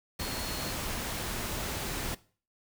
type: tone in noise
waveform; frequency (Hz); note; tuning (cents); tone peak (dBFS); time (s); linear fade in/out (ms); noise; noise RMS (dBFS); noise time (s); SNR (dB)
sine; 4304; C8; +48; -42; 0.19-0.72; 10; pink; -35; 0.19-2.15; -10
effects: noise-tail reverb RT60 0.4 s tail -19 dB re dry